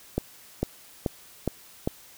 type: accelerating click train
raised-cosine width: 2 ms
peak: -11 dBFS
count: 5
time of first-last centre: 0.18-1.875 s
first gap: 450 ms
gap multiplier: 0.96
effects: white hiss -51 dBFS RMS until 2.17 s